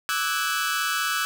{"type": "tone cluster", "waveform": "sawtooth", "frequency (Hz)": [1165, 1309, 1490, 1645], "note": ["D6", "E6", "F#6", "G#6"], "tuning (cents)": [-14, -13, 12, -17], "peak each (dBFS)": [-29, -24, -24, -27], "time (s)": [0.09, 1.25], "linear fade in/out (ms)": 0, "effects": []}